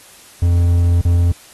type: tone with dropouts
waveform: triangle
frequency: 86.4 Hz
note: F2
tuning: 18 cents flat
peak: -8 dBFS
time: 0.42-1.32 s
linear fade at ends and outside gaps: 5 ms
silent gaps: 1.014-1.05 s
effects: white hiss -43 dBFS RMS until 1.53 s + AAC 32 kbps